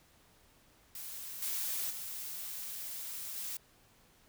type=noise with level steps; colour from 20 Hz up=blue; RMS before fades=-44 / -36 / -42 / -40 dBFS; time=0.95-3.57 s; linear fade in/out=2 ms; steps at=1.42 / 1.9 / 3.36 s; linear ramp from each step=5 ms; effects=pink hiss -65 dBFS RMS until 4.28 s